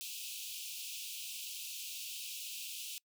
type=high-pass noise; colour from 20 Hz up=pink; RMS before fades=-44 dBFS; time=0.01-2.98 s; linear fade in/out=0 ms; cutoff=2500 Hz; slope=96 dB/octave; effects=noise-tail reverb RT60 0.1 s tail -25 dB re dry